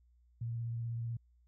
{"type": "tone with vibrato", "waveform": "sine", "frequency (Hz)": 116.54, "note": "A#2", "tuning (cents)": 0, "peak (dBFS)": -35, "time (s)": [0.41, 1.17], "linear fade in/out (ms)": 5, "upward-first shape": "triangle", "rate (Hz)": 16, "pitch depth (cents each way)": 25, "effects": ["added 60 Hz sine -64 dBFS peak until 1.47 s"]}